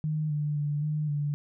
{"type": "tone with pitch steps", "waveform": "sine", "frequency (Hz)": [154, 148.6, 146.7, 151.8, 146], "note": ["D#3", "D3", "D3", "D#3", "D3"], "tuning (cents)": [-17, 21, -2, -42, -10], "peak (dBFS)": -26, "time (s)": [0.04, 1.34], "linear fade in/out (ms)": 0, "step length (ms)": 260, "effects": []}